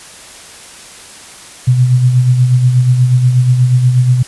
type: tone with tremolo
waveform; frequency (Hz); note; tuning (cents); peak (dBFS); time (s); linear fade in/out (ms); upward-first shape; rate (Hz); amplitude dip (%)
sine; 125.6; B2; +30; -4; 1.67-4.23; 10; sine; 8.3; 50
effects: white hiss -34 dBFS RMS until 4.27 s + resampled to 24000 Hz